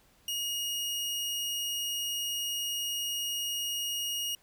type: tone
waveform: sawtooth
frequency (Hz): 2870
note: F7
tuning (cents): +47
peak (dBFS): -28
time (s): 0.28-4.35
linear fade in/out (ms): 2
effects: pink hiss -64 dBFS RMS until 4.42 s